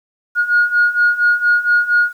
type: beating tone pair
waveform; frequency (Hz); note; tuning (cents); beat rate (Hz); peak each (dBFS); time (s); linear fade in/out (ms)
sine; 1436 / 1440.3; F6 / F#6; +48 / -47; 4.3; -15 / -12; 0.35-2.13; 50
effects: tanh soft clip ceiling -5 dBFS + 8-bit